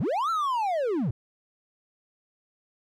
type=linear two-way sweep; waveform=triangle; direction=up then down; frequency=95.7 to 1365 to 95.7 Hz; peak=-22 dBFS; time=0-1.11 s; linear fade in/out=5 ms; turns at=0.3 s; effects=none